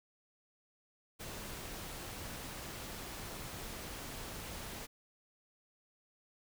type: noise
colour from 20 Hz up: pink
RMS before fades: -45 dBFS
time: 1.19-4.87 s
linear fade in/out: 20 ms
effects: none